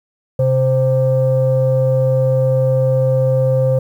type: tone pair together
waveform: sine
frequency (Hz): 130.82 / 523.3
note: C3 / C5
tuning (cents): 0 / 0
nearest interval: 2 octaves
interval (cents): 2400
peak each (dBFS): -13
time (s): 0.39-3.79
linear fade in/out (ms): 5
effects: tanh soft clip ceiling -6 dBFS + 8-bit